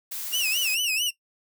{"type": "noise", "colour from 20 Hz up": "blue", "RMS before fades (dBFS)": -33, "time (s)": [0.11, 0.75], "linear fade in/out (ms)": 10}
{"type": "tone with vibrato", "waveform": "sawtooth", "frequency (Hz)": 2742, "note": "F7", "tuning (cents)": -32, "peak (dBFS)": -20, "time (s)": [0.32, 1.11], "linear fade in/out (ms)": 20, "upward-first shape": "sine", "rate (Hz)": 4.5, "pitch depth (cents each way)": 160}
{"effects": ["noise-tail reverb RT60 0.1 s tail -18 dB re dry"]}